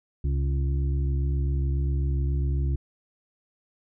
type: harmonic tone with a mistuned harmonic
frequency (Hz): 69.3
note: C#2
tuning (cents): 0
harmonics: 1 / 2 / 4 / 5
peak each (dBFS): -23 / -29 / -41 / -41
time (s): 0.24-2.76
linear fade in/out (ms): 5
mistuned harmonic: 2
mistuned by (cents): -24
effects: none